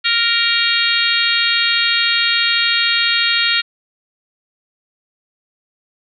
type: harmonic tone with a mistuned harmonic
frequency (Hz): 466.2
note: A#4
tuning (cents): 0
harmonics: 3 / 4 / 5 / 6 / 7 / 8 / 9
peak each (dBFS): -21 / -21 / -21 / -21 / -21 / -21 / -21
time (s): 0.04-3.62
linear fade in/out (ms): 20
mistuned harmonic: 9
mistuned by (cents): +23
effects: none